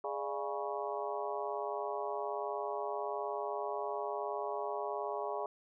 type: harmonic tone with a mistuned harmonic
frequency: 138.59 Hz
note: C#3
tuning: in tune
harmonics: 3 / 4 / 5 / 6 / 7 / 8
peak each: -40 / -41 / -42 / -43 / -43 / -44 dBFS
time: 0.04-5.46 s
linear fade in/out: 2 ms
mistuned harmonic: 4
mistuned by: +120 cents
effects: none